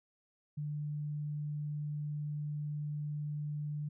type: tone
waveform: sine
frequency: 148.5 Hz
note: D3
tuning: 20 cents sharp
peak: -35 dBFS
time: 0.57-3.89 s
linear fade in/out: 10 ms
effects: none